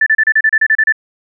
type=tone bursts; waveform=sine; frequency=1760 Hz; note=A6; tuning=in tune; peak=-7 dBFS; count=11; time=0.01-0.924 s; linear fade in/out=5 ms; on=54 ms; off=32 ms; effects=none